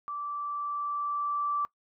sine tone with level ramp, 1165 Hz, D6, 14 cents flat, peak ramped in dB -33 to -26 dBFS, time 0.08-1.65 s, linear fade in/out 0 ms, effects noise-tail reverb RT60 0.1 s tail -21 dB re dry

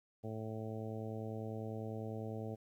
harmonic tone, 110 Hz, A2, in tune, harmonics 1 / 2 / 3 / 4 / 5 / 6 / 7, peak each -43 / -46 / -50 / -47 / -50 / -52 / -54 dBFS, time 0.23-2.56 s, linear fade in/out 20 ms, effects 12-bit

